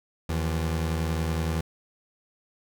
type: tone pair together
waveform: 25% pulse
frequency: 80 / 170.74 Hz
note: D#2 / F3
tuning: +49 / -39 cents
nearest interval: octave + minor second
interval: 1312 cents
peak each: -22 / -31 dBFS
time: 0.29-1.61 s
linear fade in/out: 5 ms
effects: none